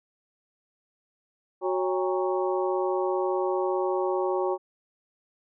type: harmonic tone with a mistuned harmonic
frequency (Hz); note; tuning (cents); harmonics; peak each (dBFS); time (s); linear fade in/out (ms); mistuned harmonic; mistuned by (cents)
185; F#3; 0; 2 / 3 / 4 / 5 / 6; -26 / -30 / -32 / -34 / -36; 1.61-4.58; 50; 4; +150
effects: none